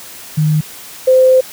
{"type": "tone pair in turn", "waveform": "sine", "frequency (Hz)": [153.7, 517], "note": ["D#3", "C5"], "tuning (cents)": [-21, -21], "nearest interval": "octave + major sixth", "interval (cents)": 2100, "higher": "second", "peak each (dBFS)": [-9, -5], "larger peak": "second", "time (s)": [[0.37, 0.61], [1.07, 1.41]], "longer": "second", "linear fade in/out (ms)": 10, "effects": ["white hiss -33 dBFS RMS until 1.52 s", "high-pass 80 Hz 12 dB/octave"]}